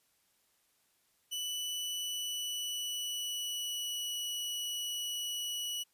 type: tone with pitch glide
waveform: sawtooth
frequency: 2974 to 2938 Hz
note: F#7 to F#7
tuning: +8 to -13 cents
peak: -32 dBFS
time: 1.31-5.84 s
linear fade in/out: 20 ms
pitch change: -21 cents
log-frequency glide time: 1.69-4.18 s
effects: white hiss -73 dBFS RMS until 5.93 s + resampled to 32000 Hz